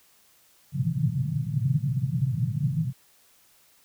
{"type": "band-pass noise", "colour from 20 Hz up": "pink", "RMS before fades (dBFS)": -26, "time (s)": [0.72, 2.93], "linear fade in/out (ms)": 50, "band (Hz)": [120, 160], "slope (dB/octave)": 48, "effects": ["white hiss -60 dBFS RMS until 3.84 s"]}